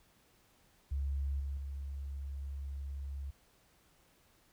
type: tone with level steps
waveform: sine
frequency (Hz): 69.3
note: C#2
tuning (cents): 0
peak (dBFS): -32 / -35 / -38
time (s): 0.91-3.31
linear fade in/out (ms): 10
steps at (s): 1.4 / 1.57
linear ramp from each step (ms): 2
effects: pink hiss -68 dBFS RMS until 4.52 s